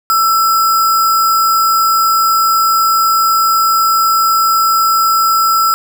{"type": "tone with sample-and-hold", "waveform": "sine", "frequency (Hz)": 1328, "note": "E6", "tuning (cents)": 12, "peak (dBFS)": -8, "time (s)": [0.1, 5.74], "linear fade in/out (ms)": 0, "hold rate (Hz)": 6300, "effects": []}